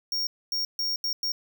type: tone bursts at uneven times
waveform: square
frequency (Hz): 5550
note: F8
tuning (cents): -12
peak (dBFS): -26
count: 5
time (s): 0.12-0.27 / 0.52-0.65 / 0.79-0.96 / 1.04-1.13 / 1.23-1.32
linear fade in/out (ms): 2
effects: none